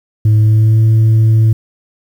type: tone with pitch glide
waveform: sine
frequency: 107.7 to 110.79 Hz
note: A2 to A2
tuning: -37 to +12 cents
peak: -3 dBFS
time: 0.25-1.53 s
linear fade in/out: 5 ms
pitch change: +49 cents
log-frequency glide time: 0.38-0.82 s
effects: tanh soft clip ceiling -5 dBFS + 7-bit